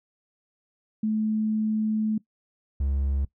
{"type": "tone pair in turn", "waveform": ["sine", "triangle"], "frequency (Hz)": [216.5, 68.97], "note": ["A3", "C#2"], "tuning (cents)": [-28, -8], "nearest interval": "octave + minor sixth", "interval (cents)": 1980, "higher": "first", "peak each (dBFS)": [-22, -21], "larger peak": "second", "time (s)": [[1.03, 2.18], [2.8, 3.25]], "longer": "first", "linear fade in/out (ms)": 5, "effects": ["noise-tail reverb RT60 0.1 s tail -19 dB re dry"]}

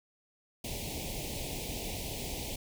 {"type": "band-stop noise", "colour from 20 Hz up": "pink", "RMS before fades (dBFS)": -38, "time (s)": [0.64, 2.56], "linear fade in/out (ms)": 5, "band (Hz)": [840, 2200], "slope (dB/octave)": 48, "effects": []}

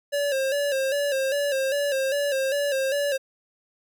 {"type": "tone with vibrato", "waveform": "square", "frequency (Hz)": 553, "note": "C#5", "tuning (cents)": -4, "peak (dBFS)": -23, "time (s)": [0.12, 3.18], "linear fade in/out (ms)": 20, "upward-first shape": "square", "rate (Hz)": 2.5, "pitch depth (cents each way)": 62, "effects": []}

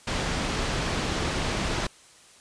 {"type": "low-pass noise", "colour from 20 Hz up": "pink", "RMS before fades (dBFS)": -28, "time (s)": [0.07, 1.87], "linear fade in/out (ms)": 5, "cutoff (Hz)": 5700, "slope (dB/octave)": 12, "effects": ["white hiss -53 dBFS RMS until 2.4 s", "resampled to 22050 Hz"]}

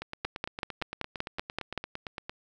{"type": "two click trains", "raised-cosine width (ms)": 0.3, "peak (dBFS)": [-20, -14], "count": [21, 9], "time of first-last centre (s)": [[0.02, 2.295], [0.25, 1.777]], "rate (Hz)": [8.79, 5.24], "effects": []}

